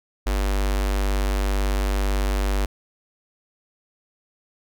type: tone with notch filter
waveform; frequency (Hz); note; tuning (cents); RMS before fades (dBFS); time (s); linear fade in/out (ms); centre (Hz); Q
square; 49; G1; 0; -22; 0.26-2.66; 10; 110; 0.52
effects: none